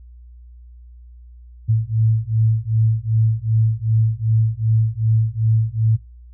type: beating tone pair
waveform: sine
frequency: 110 / 112.6 Hz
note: A2 / A2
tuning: 0 / +40 cents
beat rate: 2.6 Hz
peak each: -18 dBFS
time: 1.68-5.97 s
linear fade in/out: 20 ms
effects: noise-tail reverb RT60 0.2 s tail -19 dB re dry + added 60 Hz sine -39 dBFS peak until 6.33 s